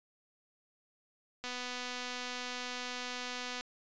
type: click train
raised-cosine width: 0.2 ms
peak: -23 dBFS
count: 539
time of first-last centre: 1.44-3.609 s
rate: 248 Hz
effects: resampled to 16000 Hz